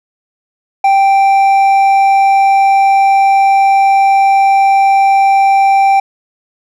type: tone with hard clipping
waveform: sine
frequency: 784 Hz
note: G5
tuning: in tune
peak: -7 dBFS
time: 0.84-6 s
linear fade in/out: 5 ms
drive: 5 dB
effects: none